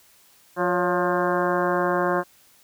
harmonic tone with a mistuned harmonic, 177.3 Hz, F3, 26 cents sharp, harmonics 1 / 2 / 3 / 4 / 5 / 6 / 7 / 8 / 9 / 10, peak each -30 / -25 / -26 / -28 / -33 / -27 / -34 / -33 / -31 / -41 dBFS, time 0.56-2.24 s, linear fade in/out 50 ms, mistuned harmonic 3, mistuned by +60 cents, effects white hiss -56 dBFS RMS until 2.63 s

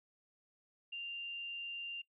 sine tone with frequency modulation, 2788 Hz, F7, 4 cents flat, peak -40 dBFS, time 0.92-2.02 s, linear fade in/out 10 ms, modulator 87.7 Hz, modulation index 0.24, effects noise-tail reverb RT60 0.1 s tail -24 dB re dry

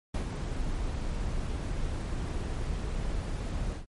brown noise with ADSR envelope, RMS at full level -27 dBFS, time 0.14-3.86 s, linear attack 7 ms, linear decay 94 ms, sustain -5 dB, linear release 130 ms, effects MP3 48 kbps

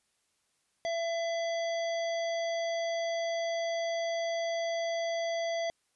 harmonic tone, 670 Hz, E5, 28 cents sharp, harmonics 1 / 3 / 5 / 7 / 9, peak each -30 / -40 / -44 / -47 / -49 dBFS, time 0.85-5.7 s, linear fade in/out 0 ms, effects white hiss -75 dBFS RMS until 5.95 s + resampled to 24000 Hz

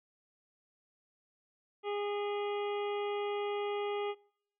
harmonic tone, 410 Hz, G#4, 22 cents flat, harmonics 1 / 2 / 3 / 5 / 6 / 7 / 8, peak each -34 / -40 / -44 / -48 / -50 / -51 / -52 dBFS, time 1.83-4.15 s, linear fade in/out 50 ms, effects noise-tail reverb RT60 0.7 s tail -26 dB re dry

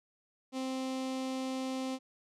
sawtooth tone with notch filter, 261.6 Hz, C4, in tune, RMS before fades -36 dBFS, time 0.52-1.99 s, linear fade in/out 50 ms, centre 1600 Hz, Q 1.5, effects low-pass 8000 Hz 12 dB/octave

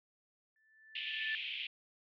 sine tone with exponential growth, 1760 Hz, A6, in tune, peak -33 dBFS, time 0.56-1.35 s, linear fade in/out 1 ms, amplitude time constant 170 ms
pink band-pass noise, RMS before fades -41 dBFS, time 0.95-1.67 s, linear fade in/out 5 ms, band 2400 to 3300 Hz, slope 48 dB/octave
effects none

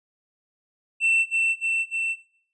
triangle tone with echo, 2686 Hz, E7, 32 cents sharp, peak -16 dBFS, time 1-1.26 s, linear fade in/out 50 ms, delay 300 ms, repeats 3, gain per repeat -2 dB, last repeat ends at 2.16 s, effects noise-tail reverb RT60 0.6 s tail -19 dB re dry + resampled to 24000 Hz

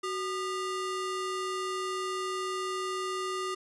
square ring-modulated tone, 797 Hz, G5, 28 cents sharp, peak -29 dBFS, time 0.03-3.55 s, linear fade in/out 10 ms, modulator 423 Hz, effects resampled to 24000 Hz

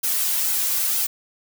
blue noise with flanger, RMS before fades -22 dBFS, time 0.03-1.07 s, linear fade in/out 10 ms, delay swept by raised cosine 1.7 to 3.1 ms, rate 2.1 Hz, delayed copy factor -0.8, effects none

